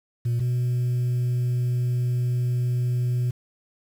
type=tone pair in turn; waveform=sine; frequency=119.2 / 123.26 Hz; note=A#2 / B2; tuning=+39 / -3 cents; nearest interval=minor second; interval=58 cents; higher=second; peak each=-18 dBFS; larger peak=neither; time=0.25-0.4 / 0.4-3.31 s; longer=second; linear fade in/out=10 ms; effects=tanh soft clip ceiling -20 dBFS + 8-bit